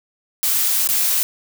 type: noise with dropouts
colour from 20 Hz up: blue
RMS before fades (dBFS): -18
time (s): 0.43-1.23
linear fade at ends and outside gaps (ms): 0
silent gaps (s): 0.874-0.889
effects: none